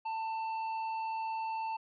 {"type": "tone with tanh clipping", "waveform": "sine", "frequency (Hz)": 891, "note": "A5", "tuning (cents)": 22, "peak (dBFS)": -35, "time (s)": [0.05, 1.77], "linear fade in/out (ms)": 10, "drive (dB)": 8, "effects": ["resampled to 11025 Hz"]}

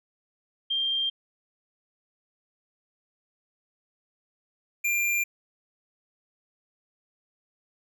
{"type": "tone pair in turn", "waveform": ["sine", "square"], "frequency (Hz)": [3183, 2385], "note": ["G7", "D7"], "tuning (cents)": [26, 26], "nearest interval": "perfect fourth", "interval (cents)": 500, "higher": "first", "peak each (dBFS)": [-24, -24], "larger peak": "neither", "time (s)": [[0.7, 1.1], [4.84, 5.24]], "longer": "neither", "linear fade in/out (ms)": 10, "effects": []}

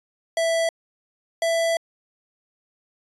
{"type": "tone pair in turn", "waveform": "square", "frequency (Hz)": [660, 663.6], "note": ["E5", "E5"], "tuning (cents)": [2, 11], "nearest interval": "unison", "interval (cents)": 9, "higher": "second", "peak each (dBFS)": -20, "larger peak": "neither", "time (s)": [[0.37, 0.69], [1.42, 1.77]], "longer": "second", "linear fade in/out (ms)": 2, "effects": ["resampled to 24000 Hz"]}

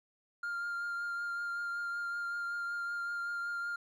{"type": "tone with vibrato", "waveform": "triangle", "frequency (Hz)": 1400, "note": "F6", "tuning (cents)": 4, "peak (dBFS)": -32, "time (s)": [0.43, 3.76], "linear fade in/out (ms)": 5, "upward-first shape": "triangle", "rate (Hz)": 5.3, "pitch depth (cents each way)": 17, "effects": ["tanh soft clip ceiling -28 dBFS"]}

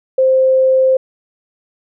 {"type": "tone", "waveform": "sine", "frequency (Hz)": 523.3, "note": "C5", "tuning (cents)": 0, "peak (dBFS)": -8, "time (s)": [0.18, 0.97], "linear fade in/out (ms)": 5, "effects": []}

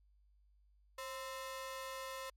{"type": "ring-modulated tone", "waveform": "sawtooth", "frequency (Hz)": 784, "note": "G5", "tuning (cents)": 0, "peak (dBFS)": -36, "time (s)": [0.98, 2.3], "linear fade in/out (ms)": 5, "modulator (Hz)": 250, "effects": ["added 50 Hz sine -66 dBFS peak until 2.36 s", "MP3 64 kbps"]}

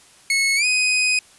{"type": "tone with pitch glide", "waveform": "sawtooth", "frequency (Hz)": [2191, 2502], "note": ["C#7", "D#7"], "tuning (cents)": [-21, 9], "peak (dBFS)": -13, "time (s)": [0.3, 1.19], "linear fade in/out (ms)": 2, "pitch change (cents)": 230, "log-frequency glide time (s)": [0.56, 0.66], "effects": ["white hiss -50 dBFS RMS until 1.38 s", "resampled to 24000 Hz"]}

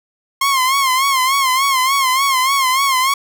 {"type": "tone with vibrato", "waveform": "sawtooth", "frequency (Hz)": 1066, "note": "C6", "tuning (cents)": 32, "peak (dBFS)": -9, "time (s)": [0.41, 3.14], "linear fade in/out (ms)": 5, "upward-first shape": "sine", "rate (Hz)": 3.4, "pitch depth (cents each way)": 84, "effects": []}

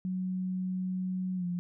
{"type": "tone with pitch glide", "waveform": "sine", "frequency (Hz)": [185, 176.24], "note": ["F#3", "F3"], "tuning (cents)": [0, 16], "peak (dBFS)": -30, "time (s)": [0.05, 1.59], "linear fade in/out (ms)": 0, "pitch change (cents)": -84, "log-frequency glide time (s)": [1.36, 1.45], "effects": []}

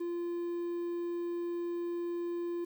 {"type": "tone with quantisation", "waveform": "triangle", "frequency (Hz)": 345.3, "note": "F4", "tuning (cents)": -20, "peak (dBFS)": -31, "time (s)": [0, 2.65], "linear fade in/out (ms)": 10, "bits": 10, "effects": []}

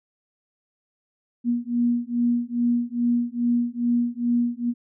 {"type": "beating tone pair", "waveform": "sine", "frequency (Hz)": [238.2, 240.6], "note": ["A#3", "B3"], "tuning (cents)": [38, -45], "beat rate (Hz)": 2.4, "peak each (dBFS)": -23, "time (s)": [1.44, 4.74], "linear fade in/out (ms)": 50, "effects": []}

